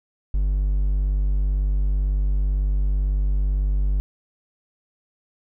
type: tone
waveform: triangle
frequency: 49 Hz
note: G1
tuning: in tune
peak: -16 dBFS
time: 0.34-4 s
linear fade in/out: 0 ms
effects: none